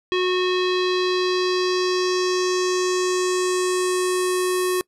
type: tone with low-pass filter sweep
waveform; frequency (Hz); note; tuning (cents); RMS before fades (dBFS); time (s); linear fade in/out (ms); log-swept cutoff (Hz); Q
square; 365.7; F#4; -20; -21; 0.12-4.81; 0; 3300 to 11000; 3
effects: noise-tail reverb RT60 0.1 s tail -24 dB re dry